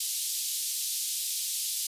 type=band-pass noise; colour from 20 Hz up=white; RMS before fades=-32 dBFS; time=0-1.87 s; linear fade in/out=5 ms; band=3400 to 13000 Hz; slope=24 dB/octave; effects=resampled to 32000 Hz